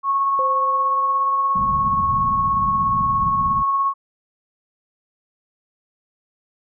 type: tone with tremolo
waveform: sine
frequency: 1100 Hz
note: C#6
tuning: 14 cents flat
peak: -15 dBFS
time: 0.03-3.94 s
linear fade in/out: 50 ms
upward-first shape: sine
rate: 17 Hz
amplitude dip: 25%
type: tone with exponential decay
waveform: sine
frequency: 523.3 Hz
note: C5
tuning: in tune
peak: -23 dBFS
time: 0.39-2.74 s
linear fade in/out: 0 ms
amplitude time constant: 510 ms
type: low-pass noise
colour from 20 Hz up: white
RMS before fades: -29 dBFS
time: 1.55-3.63 s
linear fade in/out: 5 ms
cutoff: 220 Hz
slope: 48 dB/octave
effects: none